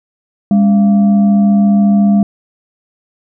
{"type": "tone with frequency modulation", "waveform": "sine", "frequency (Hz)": 203.3, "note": "G#3", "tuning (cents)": -37, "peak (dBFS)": -6, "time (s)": [0.51, 2.23], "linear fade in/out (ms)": 2, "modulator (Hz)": 481, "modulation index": 0.35, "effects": []}